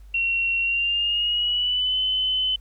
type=tone with pitch glide; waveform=sine; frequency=2734 to 3034 Hz; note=F7 to F#7; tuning=-37 to +43 cents; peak=-20 dBFS; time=0.14-2.56 s; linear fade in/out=5 ms; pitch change=+180 cents; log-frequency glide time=0.61-1.98 s; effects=added 50 Hz sine -42 dBFS peak until 2.6 s + pink hiss -63 dBFS RMS until 2.6 s